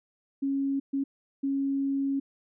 sine tone bursts at uneven times, 275 Hz, C#4, 14 cents flat, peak -25 dBFS, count 3, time 0.42-0.8 / 0.93-1.04 / 1.43-2.2 s, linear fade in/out 10 ms, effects none

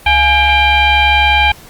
sine tone with frequency modulation, 1606 Hz, G6, 41 cents sharp, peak -7 dBFS, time 0.06-1.52 s, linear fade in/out 5 ms, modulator 768 Hz, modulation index 1.9, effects pink hiss -38 dBFS RMS until 1.69 s + Opus 32 kbps

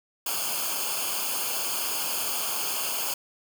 white noise with comb filter, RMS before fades -29 dBFS, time 0.26-3.14 s, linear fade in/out 5 ms, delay 0.52 ms, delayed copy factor -0.85, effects none

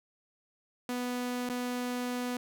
sawtooth tone with dropouts, 246.9 Hz, B3, in tune, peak -28 dBFS, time 0.89-2.37 s, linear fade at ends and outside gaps 2 ms, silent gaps 1.491-1.498 s, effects none

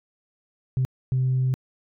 sine tone bursts at uneven times, 129.3 Hz, C3, 20 cents flat, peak -18 dBFS, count 2, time 0.77-0.85 / 1.12-1.54 s, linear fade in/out 0 ms, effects tanh soft clip ceiling -16 dBFS

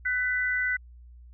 sine tone pair together, 1499.1 / 1988 Hz, F#6 / B6, +22 / +11 cents, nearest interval perfect fourth, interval 489 cents, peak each -27 dBFS, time 0.05-0.77 s, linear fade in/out 10 ms, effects added 60 Hz sine -46 dBFS peak until 1.33 s

